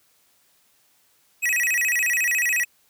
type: tone with vibrato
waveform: square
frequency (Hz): 2217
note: C#7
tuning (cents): 0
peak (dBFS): -20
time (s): 1.42-2.65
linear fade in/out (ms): 20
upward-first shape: square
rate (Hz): 14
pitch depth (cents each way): 240
effects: white hiss -62 dBFS RMS until 2.89 s + high-pass 60 Hz 12 dB/octave